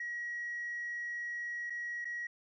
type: tone with dropouts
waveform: sine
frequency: 1908 Hz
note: A#6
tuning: 40 cents sharp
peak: -35 dBFS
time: 0-2.27 s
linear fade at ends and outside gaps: 5 ms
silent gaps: 1.699-1.703 / 2.046-2.052 s
effects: tanh soft clip ceiling -33 dBFS